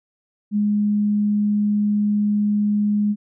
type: tone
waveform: sine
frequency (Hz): 207.7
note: G#3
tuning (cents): 0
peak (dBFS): -16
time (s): 0.51-3.16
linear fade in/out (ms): 50
effects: none